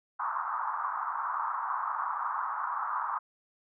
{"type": "band-pass noise", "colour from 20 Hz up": "pink", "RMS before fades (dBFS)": -33, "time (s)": [0.19, 3.19], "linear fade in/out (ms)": 10, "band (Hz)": [920, 1300], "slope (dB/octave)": 48, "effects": []}